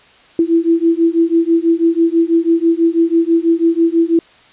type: beating tone pair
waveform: sine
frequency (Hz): 329.6 / 335.7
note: E4 / E4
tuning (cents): 0 / +32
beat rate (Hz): 6.1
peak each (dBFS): -13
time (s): 0.39-4.19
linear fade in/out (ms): 2
effects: white hiss -46 dBFS RMS until 4.52 s + resampled to 8000 Hz